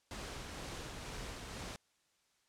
pink noise with tremolo, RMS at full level -44 dBFS, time 0.11-1.76 s, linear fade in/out 0 ms, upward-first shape sine, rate 2.1 Hz, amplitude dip 25%, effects white hiss -75 dBFS RMS until 2.48 s + low-pass 8000 Hz 12 dB/octave

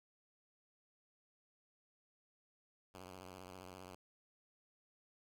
5% pulse tone with vibrato, 92.5 Hz, F#2, in tune, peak -40 dBFS, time 2.94-3.95 s, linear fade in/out 5 ms, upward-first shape triangle, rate 15 Hz, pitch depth 110 cents each way, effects none

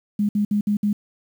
sine tone bursts, 206.8 Hz, G#3, 7 cents flat, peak -17 dBFS, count 5, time 0.19-0.93 s, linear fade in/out 5 ms, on 100 ms, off 60 ms, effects 8-bit

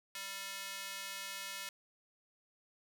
square tone with high-pass filter, 196 Hz, G3, in tune, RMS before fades -44 dBFS, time 0.15-1.69 s, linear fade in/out 2 ms, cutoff 2000 Hz, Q 0.77, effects none

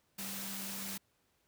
sine tone in noise, 196 Hz, G3, in tune, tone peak -46 dBFS, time 0.18-0.98 s, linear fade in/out 10 ms, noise white, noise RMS -42 dBFS, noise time 0.18-0.98 s, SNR -7 dB, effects pink hiss -75 dBFS RMS until 1.47 s + high-pass 60 Hz 12 dB/octave

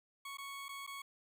20% pulse tone with dropouts, 1108.7 Hz, C#6, in tune, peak -39 dBFS, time 0.25-1.02 s, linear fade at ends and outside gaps 5 ms, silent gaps 0.372-0.383 / 0.684-0.69 / 0.866-0.874 s, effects none

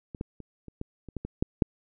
clicks, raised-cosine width 3 ms, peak -25 / -18 / -29 / -30 / -21 / -29 / -20 / -21 / -11 / -7 dBFS, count 10, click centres 0.148 / 0.211 / 0.403 / 0.683 / 0.814 / 1.087 / 1.167 / 1.25 / 1.425 / 1.622 s, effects none

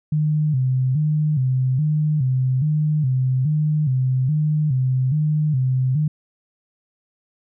sine tone with vibrato, 140.5 Hz, C#3, 24 cents sharp, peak -16 dBFS, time 0.12-6.08 s, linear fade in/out 5 ms, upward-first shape square, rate 1.2 Hz, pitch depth 140 cents each way, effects none

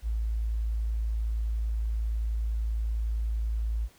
sine tone, 55.3 Hz, A1, 9 cents sharp, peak -26 dBFS, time 0.02-3.89 s, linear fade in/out 50 ms, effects pink hiss -59 dBFS RMS until 3.98 s

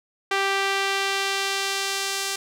sawtooth tone with band-pass filter sweep, 392 Hz, G4, in tune, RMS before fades -25 dBFS, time 0.31-2.36 s, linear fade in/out 5 ms, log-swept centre 2000 to 6300 Hz, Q 0.74, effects none

